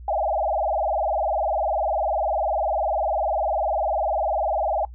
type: tone with vibrato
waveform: sine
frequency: 711 Hz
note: F5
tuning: 31 cents sharp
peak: -20 dBFS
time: 0.08-4.85 s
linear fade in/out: 2 ms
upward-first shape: sine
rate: 20 Hz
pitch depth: 280 cents each way
effects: noise-tail reverb RT60 0.1 s tail -21 dB re dry + added 60 Hz sine -37 dBFS peak until 4.94 s